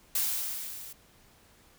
blue noise with level ramp, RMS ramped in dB -27 to -45 dBFS, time 0.15-0.93 s, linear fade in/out 5 ms, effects pink hiss -60 dBFS RMS until 1.78 s

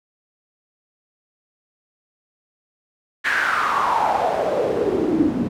pink noise with band-pass filter sweep, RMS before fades -20 dBFS, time 3.24-5.49 s, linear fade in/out 20 ms, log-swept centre 1800 to 230 Hz, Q 5.9, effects none

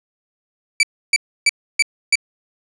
sawtooth tone bursts, 2314 Hz, D7, 26 cents flat, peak -7 dBFS, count 5, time 0.8-2.155 s, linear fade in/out 2 ms, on 31 ms, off 300 ms, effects resampled to 22050 Hz + 8-bit

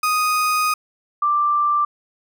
35% pulse / sine tone pair in turn, 1244.5 / 1178.6 Hz, D#6 / D6, 0 / +6 cents, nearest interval minor second, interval 94 cents, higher first, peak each -15 dBFS, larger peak neither, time 0.03-0.74 / 1.22-1.85 s, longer first, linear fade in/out 5 ms, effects none

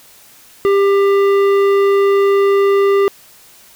sine tone with tanh clipping, 397.2 Hz, G4, 23 cents sharp, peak -11 dBFS, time 0.65-3.08 s, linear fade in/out 0 ms, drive 13 dB, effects white hiss -44 dBFS RMS until 3.75 s

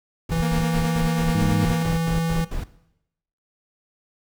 brown noise bursts, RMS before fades -27 dBFS, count 11, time 0.29-2.64 s, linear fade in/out 5 ms, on 130 ms, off 92 ms
square tone, 164.81 Hz, E3, in tune, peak -22 dBFS, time 0.31-2.45 s, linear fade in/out 10 ms
sawtooth tone with tremolo, 234.4 Hz, A#3, 10 cents sharp, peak -21 dBFS, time 0.42-1.83 s, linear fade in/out 5 ms, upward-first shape sine, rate 9.3 Hz, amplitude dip 50%
harmonic tone, 103.2 Hz, G#2, 10 cents flat, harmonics 1 / 2 / 3, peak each -24 / -25 / -30 dBFS, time 1.35-1.65 s, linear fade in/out 0 ms
effects noise-tail reverb RT60 0.8 s tail -17 dB re dry

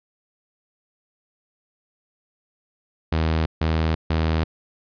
sawtooth tone bursts, 80 Hz, D#2, 49 cents sharp, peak -15 dBFS, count 3, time 3.12-4.44 s, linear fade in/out 5 ms, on 340 ms, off 150 ms, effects resampled to 11025 Hz

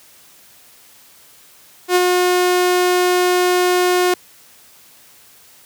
sawtooth tone with ADSR envelope, 360 Hz, F#4, 47 cents flat, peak -6 dBFS, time 1.88-4.14 s, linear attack 74 ms, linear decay 35 ms, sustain -3 dB, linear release 4 ms, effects white hiss -47 dBFS RMS until 5.65 s + high-pass 60 Hz 12 dB/octave

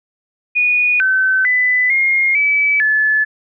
sine tone with pitch steps, 2462 / 1530 / 1999 / 2136 / 2296 / 1728 Hz, D#7 / G6 / B6 / C7 / D7 / A6, -19 / -42 / +20 / +35 / -40 / -32 cents, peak -11 dBFS, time 0.55-3.25 s, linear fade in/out 20 ms, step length 450 ms, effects none

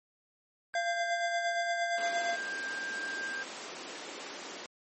triangle tone, 1590 Hz, G6, 24 cents sharp, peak -33 dBFS, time 0.74-3.43 s, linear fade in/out 0 ms
square tone with tremolo, 688 Hz, F5, 26 cents flat, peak -29 dBFS, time 0.75-2.36 s, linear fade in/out 2 ms, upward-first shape sine, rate 8.6 Hz, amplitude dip 50%
pink high-pass noise, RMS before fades -43 dBFS, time 1.98-4.66 s, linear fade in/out 0 ms, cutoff 270 Hz, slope 24 dB/octave
effects MP3 32 kbps

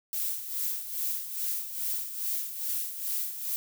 violet noise with tremolo, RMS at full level -30 dBFS, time 0.13-3.56 s, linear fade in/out 0 ms, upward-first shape sine, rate 2.4 Hz, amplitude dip 65%, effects none

